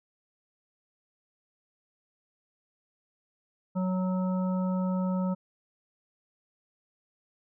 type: harmonic tone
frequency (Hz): 185.2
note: F#3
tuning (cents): +2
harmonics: 1 / 3 / 5 / 7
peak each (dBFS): -26 / -36 / -40 / -43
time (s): 3.75-5.35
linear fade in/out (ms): 20
effects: none